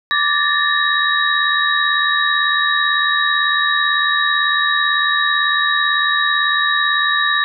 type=tone cluster; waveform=sine; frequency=1169 / 1736 / 1814 / 3822 Hz; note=D6 / A6 / A#6 / A#7; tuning=-8 / -24 / -48 / +43 cents; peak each=-19 dBFS; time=0.11-7.44 s; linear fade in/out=0 ms; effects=none